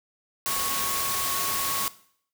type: tone in noise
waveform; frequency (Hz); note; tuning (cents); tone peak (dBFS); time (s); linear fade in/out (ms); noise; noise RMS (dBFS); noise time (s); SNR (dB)
sine; 1105; C#6; -6; -32; 0.46-1.88; 0; white; -28; 0.46-1.88; -7
effects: noise-tail reverb RT60 0.6 s tail -18 dB re dry